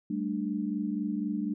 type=chord; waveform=sine; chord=G suspended second; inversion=none; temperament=equal with one note detuned; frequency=196 / 220 / 295.9 Hz; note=G3 / A3 / D4; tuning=0 / 0 / +13 cents; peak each=-33 dBFS; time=0.1-1.54 s; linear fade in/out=5 ms; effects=none